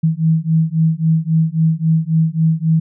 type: beating tone pair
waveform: sine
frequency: 159.2 / 162.9 Hz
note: D#3 / E3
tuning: +40 / -20 cents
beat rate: 3.7 Hz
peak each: -15 dBFS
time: 0.03-2.8 s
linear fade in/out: 10 ms
effects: none